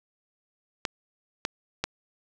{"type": "clicks", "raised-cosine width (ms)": 0.2, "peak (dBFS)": -9, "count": 3, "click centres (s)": [0.852, 1.451, 1.84], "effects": []}